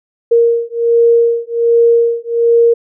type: beating tone pair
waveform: sine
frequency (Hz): 466.2 / 467.5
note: A#4 / A#4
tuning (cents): 0 / +5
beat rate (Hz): 1.3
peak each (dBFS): -11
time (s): 0.31-2.74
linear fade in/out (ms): 10
effects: none